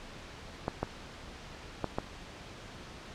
clicks, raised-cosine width 1 ms, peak -16 dBFS, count 4, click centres 0.681 / 0.83 / 1.843 / 1.985 s, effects pink hiss -47 dBFS RMS until 3.14 s + low-pass 5000 Hz 12 dB/octave

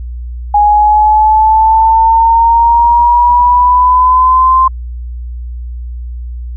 sine exponential sweep, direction up, 827 to 1046.5 Hz, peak -4 dBFS, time 0.54-4.68 s, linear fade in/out 5 ms, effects added 60 Hz sine -19 dBFS peak until 6.56 s

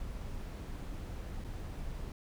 brown noise with dropouts, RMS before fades -41 dBFS, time 0-2.12 s, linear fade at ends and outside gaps 2 ms, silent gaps 1.441-1.445 s, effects none

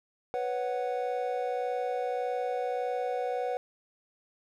triangle chord, B suspended second, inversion none, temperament just, 493.9 / 555.6 / 740.8 Hz, B4 / C#5 / F#5, 0 / +4 / +2 cents, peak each -30 / -35 / -31 dBFS, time 0.34-3.57 s, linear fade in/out 0 ms, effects none

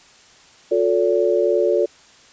sine tone cluster, 359.1 / 442 / 571 Hz, F4 / A4 / D5, +48 / +8 / -49 cents, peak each -19 dBFS, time 0.71-1.86 s, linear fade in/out 10 ms, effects white hiss -49 dBFS RMS until 2.32 s + resampled to 16000 Hz

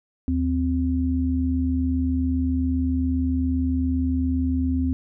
sine tone pair together, 77.52 / 260 Hz, D#2 / C4, -6 / -11 cents, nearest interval octave + major sixth, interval 2095 cents, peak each -23 / -22 dBFS, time 0.28-4.93 s, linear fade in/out 0 ms, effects none

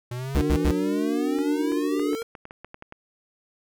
square exponential sweep, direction up, 120 to 466.2 Hz, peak -30 dBFS, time 0.11-2.23 s, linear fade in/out 5 ms
square tone bursts, 69.3 Hz, C#2, in tune, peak -20 dBFS, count 3, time 0.35-0.71 s, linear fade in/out 0 ms, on 62 ms, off 87 ms
sine chord, D augmented, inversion none, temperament just, 293.7 / 367.1 / 458.9 Hz, D4 / F#4 / A#4, 0 / -14 / -27 cents, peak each -24 / -30 / -30 dBFS, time 0.37-2.15 s, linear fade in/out 0 ms
clicks, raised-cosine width 0.5 ms, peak -25 dBFS, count 12, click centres 1.387 / 1.72 / 1.996 / 2.132 / 2.22 / 2.352 / 2.454 / 2.509 / 2.646 / 2.744 / 2.824 / 2.924 s
effects none

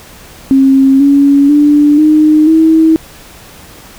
sine tone with pitch steps, 269 / 281.1 / 293.7 / 306.9 / 320.6 Hz, C4 / C#4 / D4 / D#4 / E4, +48 / +24 / 0 / -24 / -48 cents, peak -3 dBFS, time 0.51-2.96 s, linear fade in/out 0 ms, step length 490 ms, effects pink hiss -35 dBFS RMS until 3.98 s

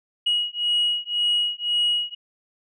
sine beating tone pair, 2899 / 2900.9 Hz, F#7 / F#7, -36 / -35 cents, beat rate 1.9 Hz, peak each -22 dBFS, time 0.26-2.15 s, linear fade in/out 10 ms, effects tanh soft clip ceiling -15 dBFS

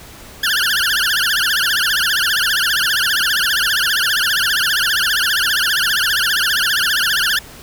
20% pulse tone with vibrato, 1568 Hz, G6, in tune, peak -9 dBFS, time 0.43-7.39 s, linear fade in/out 5 ms, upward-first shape triangle, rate 15 Hz, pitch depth 260 cents each way, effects pink hiss -38 dBFS RMS until 7.62 s

